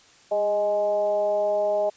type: tone with frequency modulation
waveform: sine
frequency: 622.3 Hz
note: D#5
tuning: in tune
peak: -20 dBFS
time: 0.31-1.9 s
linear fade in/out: 10 ms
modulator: 212 Hz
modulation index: 0.62
effects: white hiss -54 dBFS RMS until 1.96 s + resampled to 16000 Hz